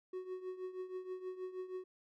triangle tone with tremolo, 370 Hz, F#4, in tune, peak -36 dBFS, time 0.13-1.84 s, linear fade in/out 5 ms, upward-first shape triangle, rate 6.3 Hz, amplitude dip 80%, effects none

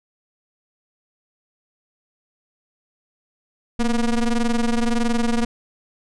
square ring-modulated tone, 119.8 Hz, A#2, 48 cents sharp, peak -15 dBFS, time 3.79-5.45 s, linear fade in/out 5 ms, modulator 109 Hz, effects resampled to 22050 Hz

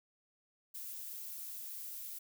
violet noise, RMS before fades -45 dBFS, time 0.74-2.19 s, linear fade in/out 10 ms, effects none

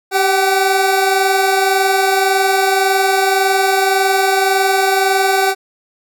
25% pulse tone pair together, 389.9 / 758 Hz, G4 / F#5, -9 / +42 cents, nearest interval octave, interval 1151 cents, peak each -11 dBFS, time 0.11-5.55 s, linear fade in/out 50 ms, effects none

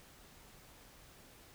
silence, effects pink hiss -59 dBFS RMS until 1.54 s

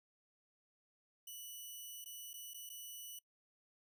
5% pulse tone with dropouts, 2960 Hz, F#7, in tune, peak -39 dBFS, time 1.27-3.19 s, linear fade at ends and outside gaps 5 ms, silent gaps 2.044-2.058 / 2.333-2.339 / 2.536-2.543 / 2.693-2.699 s, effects noise-tail reverb RT60 0.1 s tail -21 dB re dry

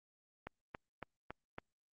click train, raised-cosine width 0.5 ms, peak -28 dBFS, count 5, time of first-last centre 0.47-1.584 s, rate 3.59 Hz, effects Opus 48 kbps

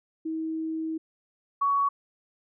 sine tone pair in turn, 320 / 1122.1 Hz, D#4 / C#6, +49 / +21 cents, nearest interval octave + minor seventh, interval 2172 cents, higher second, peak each -28 / -21 dBFS, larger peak second, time 0.25-0.98 / 1.61-1.89 s, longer first, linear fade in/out 10 ms, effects none

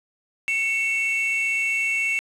triangle tone pair together, 2221 / 2686 Hz, C#7 / E7, +3 / +32 cents, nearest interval minor third, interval 329 cents, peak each -22 dBFS, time 0.48-2.19 s, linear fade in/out 0 ms, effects resampled to 24000 Hz + 7-bit

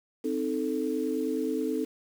sine chord, A diminished, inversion first, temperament equal, 261.6 / 311.1 / 440 Hz, C4 / Eb4 / A4, 0 / 0 / 0 cents, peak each -31 dBFS, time 0.24-1.85 s, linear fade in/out 10 ms, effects 8-bit

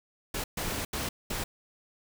pink noise bursts at uneven times, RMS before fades -33 dBFS, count 4, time 0.34-0.44 / 0.57-0.85 / 0.93-1.09 / 1.3-1.44 s, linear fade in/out 5 ms, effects none

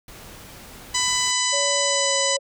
pink noise, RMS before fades -42 dBFS, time 0.08-1.31 s, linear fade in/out 2 ms
harmonic tone, 998 Hz, B5, 18 cents sharp, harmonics 1 / 2 / 3 / 4 / 5 / 6 / 7 / 8, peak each -28 / -28 / -28 / -28 / -28 / -28 / -28 / -28 dBFS, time 0.94-2.37 s, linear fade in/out 10 ms
sine tone with pitch glide, 566 to 551.8 Hz, C#5 to C#5, +36 to -8 cents, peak -25 dBFS, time 1.52-2.39 s, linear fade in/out 20 ms, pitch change -44 cents, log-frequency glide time 1.8-2.16 s
effects none

